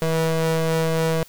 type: ring-modulated tone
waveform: 35% pulse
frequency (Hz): 162.4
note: E3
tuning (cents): -26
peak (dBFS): -14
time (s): 0.02-1.23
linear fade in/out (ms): 0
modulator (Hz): 323
effects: white hiss -49 dBFS RMS until 1.28 s